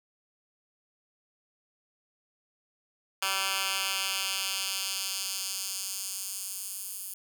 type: tone with high-pass filter sweep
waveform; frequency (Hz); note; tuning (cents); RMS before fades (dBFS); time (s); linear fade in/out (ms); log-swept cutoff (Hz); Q
10% pulse; 193.1; G3; -26; -33; 3.22-7.14; 5; 1700 to 11000; 0.96
effects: none